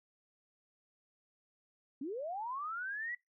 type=linear sweep; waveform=sine; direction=up; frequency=250 to 1975.5 Hz; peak=-37 dBFS; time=2.01-3.15 s; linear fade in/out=5 ms; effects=noise-tail reverb RT60 0.2 s tail -23 dB re dry